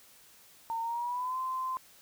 sine tone with pitch glide, 912 to 1035.6 Hz, A#5 to C6, -38 to -18 cents, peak -31 dBFS, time 0.7-1.77 s, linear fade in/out 0 ms, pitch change +220 cents, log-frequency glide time 0.81-1.38 s, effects white hiss -58 dBFS RMS until 2.01 s

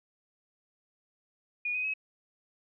sine tone with pitch steps, 2449 / 2503 / 2559 Hz, D#7 / D#7 / D#7, -28 / +10 / +48 cents, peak -29 dBFS, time 1.65-1.938 s, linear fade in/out 5 ms, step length 96 ms, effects none

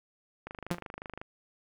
click train, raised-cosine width 0.5 ms, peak -25 dBFS, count 20, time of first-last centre 0.47-1.215 s, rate 25.5 Hz
sawtooth tone with exponential decay, 174.61 Hz, F3, in tune, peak -21 dBFS, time 0.71-0.8 s, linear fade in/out 0 ms, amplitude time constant 19 ms
effects none

